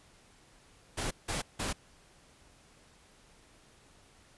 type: noise bursts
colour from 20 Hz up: pink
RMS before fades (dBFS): -34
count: 3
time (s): 0.97-1.73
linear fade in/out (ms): 10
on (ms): 140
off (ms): 170
effects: pink hiss -61 dBFS RMS until 4.37 s + resampled to 24000 Hz